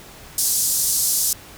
white band-pass noise, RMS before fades -20 dBFS, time 0.38-1.33 s, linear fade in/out 2 ms, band 5100 to 13000 Hz, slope 24 dB/octave, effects pink hiss -42 dBFS RMS until 1.57 s

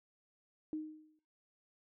sine tone with exponential decay, 309.8 Hz, D#4, 7 cents flat, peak -34 dBFS, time 0.73-1.19 s, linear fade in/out 1 ms, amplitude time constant 98 ms, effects noise-tail reverb RT60 0.4 s tail -18 dB re dry

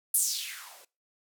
violet noise with band-pass filter sweep, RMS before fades -32 dBFS, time 0.14-0.85 s, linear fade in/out 5 ms, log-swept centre 11000 to 440 Hz, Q 3.5, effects noise-tail reverb RT60 0.3 s tail -23 dB re dry

